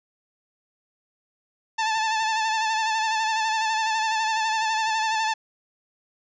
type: tone with vibrato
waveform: sawtooth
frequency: 880 Hz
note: A5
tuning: in tune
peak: -18 dBFS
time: 1.78-5.34 s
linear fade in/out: 10 ms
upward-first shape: sine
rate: 12 Hz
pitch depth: 39 cents each way
effects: resampled to 16000 Hz + 9-bit